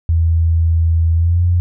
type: tone with pitch glide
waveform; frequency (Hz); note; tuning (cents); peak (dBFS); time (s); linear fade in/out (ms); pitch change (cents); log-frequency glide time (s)
sine; 82.41 to 87.82; E2 to F2; 0 to +10; -10; 0.09-1.6; 0; +110; 1.14-1.43
effects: none